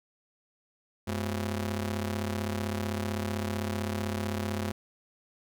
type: ring-modulated tone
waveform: sawtooth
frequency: 151.7 Hz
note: D#3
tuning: 44 cents flat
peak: -23 dBFS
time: 1.07-4.72 s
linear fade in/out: 10 ms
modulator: 58 Hz
effects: none